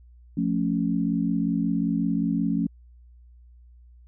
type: chord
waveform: sine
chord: F augmented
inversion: none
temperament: equal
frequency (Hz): 174.61 / 220 / 277.2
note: F3 / A3 / C#4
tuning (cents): 0 / 0 / 0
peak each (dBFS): -26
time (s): 0.37-2.67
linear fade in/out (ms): 5
effects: added 60 Hz sine -48 dBFS peak until 4.07 s